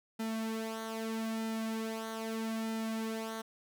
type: tone with flanger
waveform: sawtooth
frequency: 222.9 Hz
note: A3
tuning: 23 cents sharp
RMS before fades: -37 dBFS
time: 0.19-3.42 s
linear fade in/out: 10 ms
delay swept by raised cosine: 1.8 to 4.1 ms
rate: 0.79 Hz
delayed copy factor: -0.65
effects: none